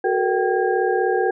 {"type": "tone cluster", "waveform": "sine", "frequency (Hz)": [370.2, 434.5, 470.4, 774, 1628], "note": ["F#4", "A4", "A#4", "G5", "G#6"], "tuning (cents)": [1, -22, 16, -22, -35], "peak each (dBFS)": [-21, -24, -23, -23, -28], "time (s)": [0.04, 1.31], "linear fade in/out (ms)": 5, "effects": []}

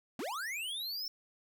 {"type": "linear sweep", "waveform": "square", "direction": "up", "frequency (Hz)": [193.6, 5420], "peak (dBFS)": -37, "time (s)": [0.19, 1.08], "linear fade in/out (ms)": 2, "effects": []}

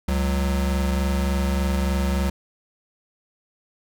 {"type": "tone pair together", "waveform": "square", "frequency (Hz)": [69.6, 185.4], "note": ["C#2", "F#3"], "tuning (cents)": [8, 4], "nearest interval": "octave + perfect fourth", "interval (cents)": 1696, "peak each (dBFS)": [-22, -26], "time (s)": [0.08, 2.3], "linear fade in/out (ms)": 5, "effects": []}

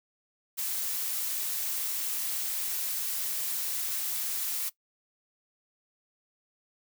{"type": "noise", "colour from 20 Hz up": "blue", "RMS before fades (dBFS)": -32, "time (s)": [0.57, 4.7], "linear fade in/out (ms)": 20, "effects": ["noise-tail reverb RT60 0.1 s tail -19 dB re dry"]}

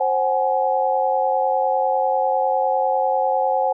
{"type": "tone cluster", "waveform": "sine", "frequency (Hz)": [530, 751, 841], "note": ["C5", "F#5", "G#5"], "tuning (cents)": [22, 26, 22], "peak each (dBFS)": -21, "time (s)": [0, 3.73], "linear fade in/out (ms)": 10, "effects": []}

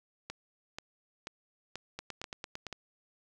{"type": "two click trains", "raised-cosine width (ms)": 0.2, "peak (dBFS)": [-22, -22], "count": [6, 7], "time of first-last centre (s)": [[0.3, 2.727], [1.99, 2.667]], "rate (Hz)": [2.06, 8.86], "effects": []}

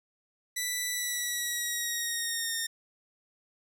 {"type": "tone with pitch glide", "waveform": "10% pulse", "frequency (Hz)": [1975.5, 1832.6], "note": ["B6", "A#6"], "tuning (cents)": [0, -30], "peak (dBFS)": -21, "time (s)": [0.56, 2.67], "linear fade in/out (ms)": 10, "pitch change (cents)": -130, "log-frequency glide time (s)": [0.9, 2.56], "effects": []}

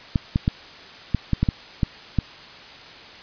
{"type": "clicks", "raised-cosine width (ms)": 5, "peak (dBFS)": -6, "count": 9, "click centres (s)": [0.158, 0.359, 0.479, 1.147, 1.333, 1.43, 1.488, 1.832, 2.187], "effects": ["white hiss -42 dBFS RMS until 3.22 s", "resampled to 11025 Hz"]}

